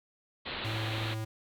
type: low-pass noise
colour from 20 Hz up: white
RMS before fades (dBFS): -38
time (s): 0.45-1.15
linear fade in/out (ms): 20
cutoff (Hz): 4200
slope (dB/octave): 96
type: tone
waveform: square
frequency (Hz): 110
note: A2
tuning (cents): 0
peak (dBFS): -34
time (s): 0.64-1.25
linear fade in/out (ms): 10
effects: none